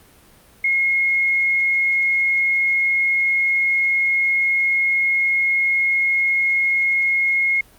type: tone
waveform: sine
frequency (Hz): 2157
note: C#7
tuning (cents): -48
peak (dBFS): -15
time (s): 0.64-7.61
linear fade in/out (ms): 5
effects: pink hiss -50 dBFS RMS until 7.78 s + Opus 32 kbps